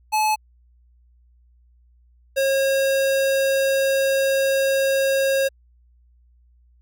square tone pair in turn, 860 / 541.8 Hz, A5 / C#5, -40 / -40 cents, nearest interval minor sixth, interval 800 cents, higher first, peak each -18 dBFS, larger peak neither, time 0.12-0.36 / 2.36-5.49 s, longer second, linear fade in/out 20 ms, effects added 60 Hz sine -53 dBFS peak until 6.81 s

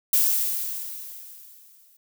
violet noise with exponential decay, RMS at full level -18 dBFS, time 0.13-1.97 s, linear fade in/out 5 ms, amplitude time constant 400 ms, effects none

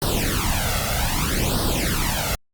pink noise with flanger, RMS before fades -22 dBFS, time 0.02-2.35 s, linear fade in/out 0 ms, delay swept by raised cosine 0.21 to 1.51 ms, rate 0.63 Hz, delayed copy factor +0.8, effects Opus 48 kbps

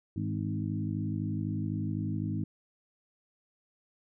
harmonic tone with a mistuned harmonic, 51.91 Hz, G#1, in tune, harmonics 2 / 3 / 4 / 5 / 6, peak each -34 / -36 / -37 / -38 / -39 dBFS, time 0.16-2.44 s, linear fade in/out 5 ms, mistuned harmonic 3, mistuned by +43 cents, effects none

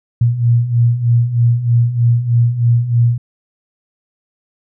sine beating tone pair, 116.54 / 119.74 Hz, A#2 / A#2, 0 / +47 cents, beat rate 3.2 Hz, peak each -16 / -11 dBFS, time 0.21-3.18 s, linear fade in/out 5 ms, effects none

